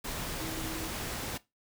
sine tone in noise, 320.3 Hz, E4, 50 cents flat, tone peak -39 dBFS, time 0.4-0.88 s, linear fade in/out 10 ms, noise pink, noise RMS -37 dBFS, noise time 0.04-1.38 s, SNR -5 dB, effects noise-tail reverb RT60 0.2 s tail -18 dB re dry

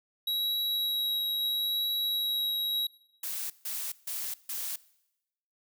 square tone with vibrato, 3863 Hz, B7, 39 cents flat, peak -28 dBFS, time 0.27-2.87 s, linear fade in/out 5 ms, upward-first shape triangle, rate 0.76 Hz, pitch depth 9 cents each way
blue noise bursts, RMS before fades -35 dBFS, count 4, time 3.23-4.76 s, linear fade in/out 5 ms, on 270 ms, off 150 ms
effects noise-tail reverb RT60 0.9 s tail -21 dB re dry

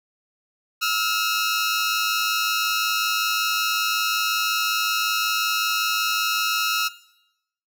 15% pulse tone pair together, 1299.6 / 1405 Hz, E6 / F6, -25 / +10 cents, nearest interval minor second, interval 135 cents, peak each -17 dBFS, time 0.81-6.89 s, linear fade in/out 20 ms, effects noise-tail reverb RT60 0.8 s tail -18 dB re dry

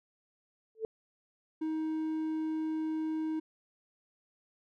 sine tone with exponential growth, 442.6 Hz, A4, 10 cents sharp, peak -27 dBFS, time 0.75-0.85 s, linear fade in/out 1 ms, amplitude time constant 21 ms
triangle tone, 315.1 Hz, D#4, 22 cents sharp, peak -29 dBFS, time 1.61-3.4 s, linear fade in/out 10 ms
effects none

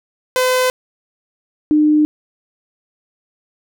sawtooth / sine tone pair in turn, 509 / 302.7 Hz, C5 / D#4, -48 / -48 cents, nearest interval major sixth, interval 900 cents, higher first, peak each -9 dBFS, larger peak neither, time 0.36-0.7 / 1.71-2.05 s, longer neither, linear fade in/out 0 ms, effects none

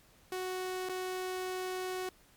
sawtooth tone with dropouts, 370 Hz, F#4, in tune, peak -31 dBFS, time 0.32-2.09 s, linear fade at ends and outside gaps 2 ms, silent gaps 0.889-0.894 s, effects pink hiss -63 dBFS RMS until 2.36 s + MP3 96 kbps

